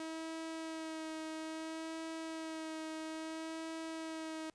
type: tone with vibrato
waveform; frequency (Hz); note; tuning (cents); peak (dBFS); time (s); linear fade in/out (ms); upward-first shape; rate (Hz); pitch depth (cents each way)
sawtooth; 320; D#4; +49; -37; 0-4.5; 2; sine; 0.6; 19
effects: pink hiss -75 dBFS RMS until 4.54 s + resampled to 22050 Hz